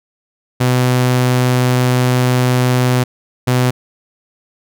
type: tone bursts at uneven times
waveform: sawtooth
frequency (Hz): 125.8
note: B2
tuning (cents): +32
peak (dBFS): -7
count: 2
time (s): 0.6-3.04 / 3.47-3.71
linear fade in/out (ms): 10
effects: none